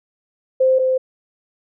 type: tone pair in turn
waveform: sine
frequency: 521 / 518.3 Hz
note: C5 / C5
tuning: -7 / -16 cents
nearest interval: unison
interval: 9 cents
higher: first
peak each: -11 / -14 dBFS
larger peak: first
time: 0.6-0.79 / 0.79-0.98 s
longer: neither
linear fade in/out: 10 ms
effects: none